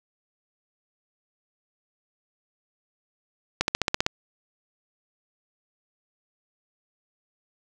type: accelerating click train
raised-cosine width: 0.2 ms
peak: -4 dBFS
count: 8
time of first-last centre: 3.61-4.064 s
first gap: 71 ms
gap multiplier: 0.97
effects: none